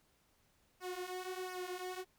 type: tone with flanger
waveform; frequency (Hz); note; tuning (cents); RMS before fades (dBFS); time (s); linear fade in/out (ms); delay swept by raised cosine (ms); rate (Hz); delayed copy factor
sawtooth; 366.7; F#4; -15; -43; 0.8-2.05; 50; 0.25 to 6.25; 1.4; -0.75
effects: pink hiss -73 dBFS RMS until 2.18 s